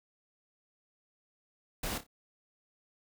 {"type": "noise with echo", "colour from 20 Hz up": "pink", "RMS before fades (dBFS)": -36, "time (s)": [1.83, 1.98], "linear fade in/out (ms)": 5, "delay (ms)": 29, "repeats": 3, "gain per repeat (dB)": -10, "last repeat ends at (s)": 2.067, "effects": []}